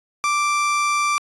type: tone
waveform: 30% pulse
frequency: 1174.7 Hz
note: D6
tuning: in tune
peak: -15 dBFS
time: 0.24-1.18 s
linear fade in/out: 0 ms
effects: resampled to 22050 Hz